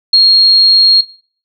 sine tone, 4263 Hz, C8, 32 cents sharp, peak -3 dBFS, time 0.13-1.01 s, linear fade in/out 5 ms, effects noise-tail reverb RT60 0.5 s tail -23 dB re dry

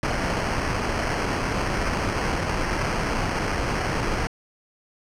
pink noise with sample-and-hold, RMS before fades -25 dBFS, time 0.03-4.27 s, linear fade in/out 0 ms, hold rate 3675 Hz, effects low-pass 7000 Hz 12 dB/octave

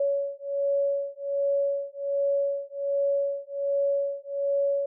sine beating tone pair, 560 / 561.3 Hz, C#5 / C#5, +18 / +22 cents, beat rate 1.3 Hz, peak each -27 dBFS, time 0-4.86 s, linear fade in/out 5 ms, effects none

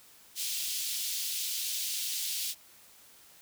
pink high-pass noise, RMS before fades -34 dBFS, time 0.35-2.55 s, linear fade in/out 50 ms, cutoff 3200 Hz, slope 24 dB/octave, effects white hiss -57 dBFS RMS until 3.41 s

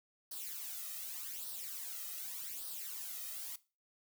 blue noise with flanger, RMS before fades -44 dBFS, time 0.31-3.56 s, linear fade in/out 5 ms, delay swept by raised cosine 0.21 to 1.61 ms, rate 0.85 Hz, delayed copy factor +0.7, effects noise-tail reverb RT60 0.3 s tail -18 dB re dry

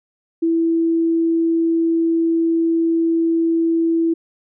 sine tone, 330.4 Hz, E4, 4 cents sharp, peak -14 dBFS, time 0.42-4.14 s, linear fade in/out 10 ms, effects none

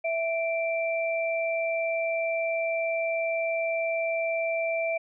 sine tone pair together, 659.2 / 2349 Hz, E5 / D7, 0 / 0 cents, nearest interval octave + minor seventh, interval 2200 cents, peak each -26 / -31 dBFS, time 0.04-4.98 s, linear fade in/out 10 ms, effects none

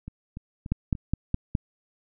two click trains, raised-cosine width 5 ms, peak -24 / -11 dBFS, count 4 / 5, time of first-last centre 0.08-0.952 / 0.72-1.552 s, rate 3.44 / 4.81 Hz, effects none

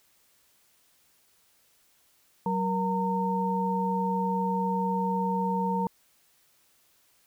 sine tone cluster, 187.7 / 471.2 / 916 Hz, F#3 / A#4 / A#5, +25 / +19 / -31 cents, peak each -28 / -33 / -28 dBFS, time 2.46-5.87 s, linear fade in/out 2 ms, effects white hiss -65 dBFS RMS until 7.26 s

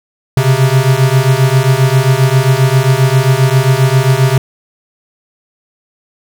square beating tone pair, 128.3 / 135.8 Hz, C3 / C#3, -34 / -35 cents, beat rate 7.5 Hz, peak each -11 dBFS, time 0.37-4.38 s, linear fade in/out 2 ms, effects none

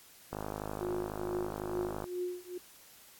click train, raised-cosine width 1 ms, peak -23 dBFS, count 90, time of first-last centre 0.33-2.042 s, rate 52 Hz
sine tone with tremolo, 359 Hz, F4, 48 cents sharp, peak -31 dBFS, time 0.81-2.58 s, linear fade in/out 5 ms, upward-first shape triangle, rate 2.3 Hz, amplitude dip 100%
effects white hiss -57 dBFS RMS until 3.19 s + AAC 64 kbps

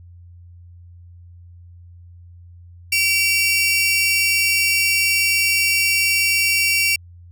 sawtooth tone pair together, 2303 / 2739 Hz, D7 / F7, -34 / -34 cents, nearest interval minor third, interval 300 cents, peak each -15 / -15 dBFS, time 2.92-6.96 s, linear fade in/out 5 ms, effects added 87 Hz sine -40 dBFS peak until 7.31 s

